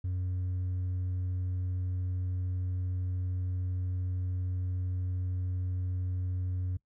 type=tone with hard clipping; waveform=triangle; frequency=91.3 Hz; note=F#2; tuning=23 cents flat; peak=-29 dBFS; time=0.04-6.77 s; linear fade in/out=5 ms; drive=1 dB; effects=noise-tail reverb RT60 0.1 s tail -21 dB re dry